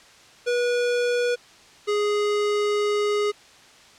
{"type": "tone pair in turn", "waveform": "square", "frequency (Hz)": [485.3, 415.1], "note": ["B4", "G#4"], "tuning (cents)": [-30, -1], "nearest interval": "minor third", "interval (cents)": 271, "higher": "first", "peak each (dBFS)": -21, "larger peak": "neither", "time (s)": [[0.46, 1.36], [1.87, 3.32]], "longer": "second", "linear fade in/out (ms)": 20, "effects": ["white hiss -50 dBFS RMS until 3.98 s", "low-pass 6000 Hz 12 dB/octave"]}